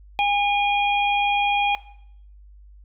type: harmonic tone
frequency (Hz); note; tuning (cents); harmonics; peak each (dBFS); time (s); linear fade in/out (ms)
814; G#5; -35; 1 / 3 / 4; -19 / -22 / -29; 0.19-1.75; 0
effects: noise-tail reverb RT60 0.7 s tail -18 dB re dry + added 50 Hz sine -44 dBFS peak until 2.84 s